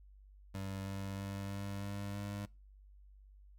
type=tone with pitch steps; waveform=25% pulse; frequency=96.8 / 97.7 / 98.61 / 99.52 / 100.45 / 101.38 Hz; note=G2 / G2 / G2 / G2 / G2 / G#2; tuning=-21 / -5 / +11 / +27 / +43 / -41 cents; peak=-36 dBFS; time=0.54-2.46 s; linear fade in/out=10 ms; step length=320 ms; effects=noise-tail reverb RT60 0.3 s tail -24 dB re dry + added 49 Hz sine -56 dBFS peak until 3.58 s